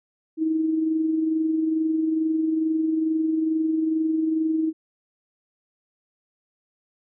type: tone with amplitude modulation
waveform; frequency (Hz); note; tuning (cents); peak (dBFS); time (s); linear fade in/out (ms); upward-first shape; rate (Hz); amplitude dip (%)
sine; 318.2; D#4; +39; -18; 0.37-4.73; 50; sine; 22.3; 40
effects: none